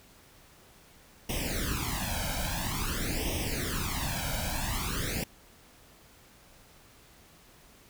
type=noise with flanger; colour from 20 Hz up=pink; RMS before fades=-32 dBFS; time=1.29-5.24 s; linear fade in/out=5 ms; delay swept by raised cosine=0.34 to 1.31 ms; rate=0.49 Hz; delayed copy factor=+0.9; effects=pink hiss -57 dBFS RMS until 7.89 s